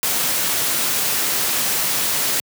white noise, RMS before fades -20 dBFS, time 0.03-2.4 s, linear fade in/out 0 ms, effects high-pass 100 Hz 12 dB/octave

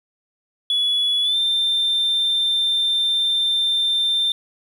sine tone with pitch glide, 3400 to 3581 Hz, G#7 to A7, +40 to +30 cents, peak -15 dBFS, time 0.7-4.32 s, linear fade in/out 2 ms, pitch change +90 cents, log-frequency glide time 1.22-1.37 s, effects tanh soft clip ceiling -14 dBFS + 8-bit

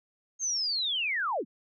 sine linear sweep, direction down, 6510 to 164.81 Hz, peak -27 dBFS, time 0.39-1.45 s, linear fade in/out 50 ms, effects none

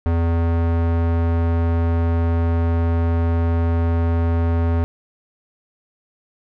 square tone with low-pass filter, 83.8 Hz, E2, 29 cents sharp, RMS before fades -18 dBFS, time 0.06-4.84 s, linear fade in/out 0 ms, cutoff 1400 Hz, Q 0.62, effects none

